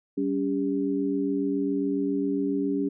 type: tone cluster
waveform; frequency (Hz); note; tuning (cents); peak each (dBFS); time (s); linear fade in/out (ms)
sine; 194.3 / 281.6 / 400.9; G3 / C#4 / G4; -15 / +27 / +39; -32 / -25 / -30; 0.17-2.89; 10
effects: none